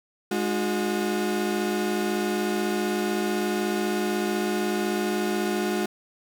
35% pulse tone cluster, 208.7 / 307.2 / 361.4 Hz, G#3 / D#4 / F#4, +9 / -22 / -41 cents, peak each -26 / -31 / -25 dBFS, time 0.31-5.86 s, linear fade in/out 5 ms, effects none

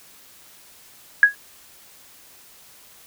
sine tone with exponential decay, 1661.2 Hz, G#6, in tune, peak -4 dBFS, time 1.23-1.35 s, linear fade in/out 1 ms, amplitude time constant 25 ms, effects white hiss -49 dBFS RMS until 3.06 s

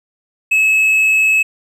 triangle tone, 2585 Hz, E7, 34 cents flat, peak -8 dBFS, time 0.51-1.43 s, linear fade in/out 10 ms, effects none

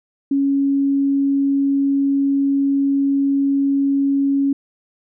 sine tone, 277.2 Hz, C#4, in tune, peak -14 dBFS, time 0.31-4.53 s, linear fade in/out 5 ms, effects none

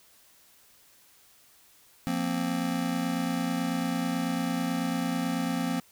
square chord, F suspended fourth, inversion none, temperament just, 174.61 / 232.8 / 261.9 Hz, F3 / Bb3 / C4, 0 / -2 / +2 cents, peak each -33 / -33 / -31 dBFS, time 2.07-5.8 s, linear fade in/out 0 ms, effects white hiss -59 dBFS RMS until 5.91 s

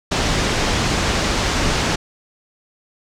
pink low-pass noise, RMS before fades -19 dBFS, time 0.11-1.96 s, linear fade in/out 10 ms, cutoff 7000 Hz, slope 24 dB/octave, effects none

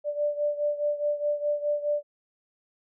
sine beating tone pair, 587.3 / 592.1 Hz, D5 / D5, 0 / +14 cents, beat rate 4.8 Hz, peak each -26 / -30 dBFS, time 0.04-2.03 s, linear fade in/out 50 ms, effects none

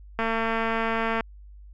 click train, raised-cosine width 0.5 ms, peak -12 dBFS, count 231, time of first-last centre 0.19-1.208 s, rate 226 Hz, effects added 50 Hz sine -43 dBFS peak until 1.73 s

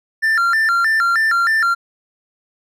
triangle tone with vibrato, 1568 Hz, G6, in tune, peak -11 dBFS, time 0.22-1.75 s, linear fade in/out 20 ms, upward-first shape square, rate 3.2 Hz, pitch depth 220 cents each way, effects none

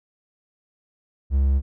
triangle tone, 68.2 Hz, C#2, 28 cents flat, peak -14 dBFS, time 1.3-1.62 s, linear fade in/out 50 ms, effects none

